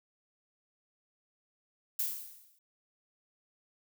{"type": "noise with exponential decay", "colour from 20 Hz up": "violet", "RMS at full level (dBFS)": -30, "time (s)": [1.99, 2.59], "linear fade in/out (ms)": 5, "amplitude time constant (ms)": 130, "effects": []}